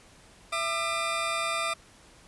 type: tone pair together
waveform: 20% pulse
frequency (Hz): 665 / 1200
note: E5 / D6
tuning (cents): +15 / +37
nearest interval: minor seventh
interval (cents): 1022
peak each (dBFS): -27 / -24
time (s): 0.52-1.74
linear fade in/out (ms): 10
effects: pink hiss -55 dBFS RMS until 2.27 s + resampled to 24000 Hz